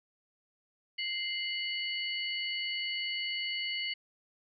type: tone cluster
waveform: sine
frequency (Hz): 2089 / 2940 / 4455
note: C7 / F#7 / C#8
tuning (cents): -3 / -12 / +8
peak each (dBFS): -36 / -36 / -39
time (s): 0.98-3.94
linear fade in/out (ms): 10
effects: none